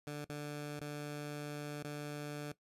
15% pulse tone with dropouts, 147.3 Hz, D3, 6 cents sharp, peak -34 dBFS, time 0.07-2.52 s, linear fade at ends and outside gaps 2 ms, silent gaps 0.246-0.295 / 0.792-0.811 / 1.827-1.845 s, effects noise-tail reverb RT60 0.1 s tail -17 dB re dry + resampled to 32000 Hz

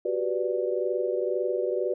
sine chord, G major seventh, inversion third, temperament equal, 370 / 392 / 493.9 / 587.3 Hz, F#4 / G4 / B4 / D5, 0 / 0 / 0 / 0 cents, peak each -29 / -32 / -29 / -31 dBFS, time 0.05-1.94 s, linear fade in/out 5 ms, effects none

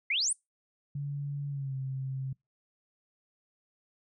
sine exponential sweep, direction up, 2000 to 9950 Hz, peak -26 dBFS, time 0.1-0.33 s, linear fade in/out 5 ms
sine tone with pitch glide, 142.6 to 133.05 Hz, C#3 to C3, +49 to +29 cents, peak -32 dBFS, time 0.95-2.33 s, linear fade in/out 5 ms, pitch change -120 cents, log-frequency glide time 1.49-1.75 s
effects noise-tail reverb RT60 0.2 s tail -26 dB re dry

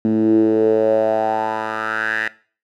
10% pulse tone with band-pass filter sweep, 109.7 Hz, A2, 5 cents flat, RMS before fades -17 dBFS, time 0.05-2.28 s, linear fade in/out 0 ms, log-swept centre 250 to 1900 Hz, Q 5.5, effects noise-tail reverb RT60 0.4 s tail -18 dB re dry

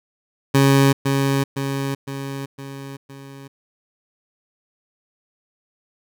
20% pulse tone with echo, 137.4 Hz, C#3, 15 cents flat, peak -7 dBFS, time 0.54-0.93 s, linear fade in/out 10 ms, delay 510 ms, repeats 5, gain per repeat -5 dB, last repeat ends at 3.48 s, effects none

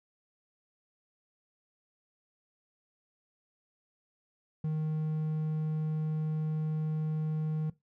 triangle tone, 155.56 Hz, D#3, in tune, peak -27 dBFS, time 4.64-7.7 s, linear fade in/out 5 ms, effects noise-tail reverb RT60 0.2 s tail -19 dB re dry

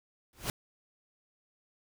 pink noise with exponential growth, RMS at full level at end -29 dBFS, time 0.33-0.5 s, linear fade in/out 1 ms, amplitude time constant 36 ms, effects none

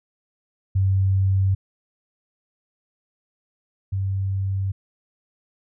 sine tone pair in turn, 96.1 / 96.82 Hz, G2 / G2, -34 / -21 cents, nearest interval unison, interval 13 cents, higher second, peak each -16 / -21 dBFS, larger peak first, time 0.75-1.55 / 3.92-4.72 s, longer neither, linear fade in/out 10 ms, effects none

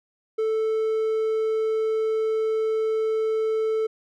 triangle tone, 440 Hz, A4, in tune, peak -19 dBFS, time 0.38-3.87 s, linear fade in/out 10 ms, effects none

